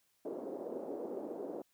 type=band-pass noise; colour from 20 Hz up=white; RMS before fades=-42 dBFS; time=0.25-1.62 s; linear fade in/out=2 ms; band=280 to 530 Hz; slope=24 dB/octave; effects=white hiss -75 dBFS RMS until 1.73 s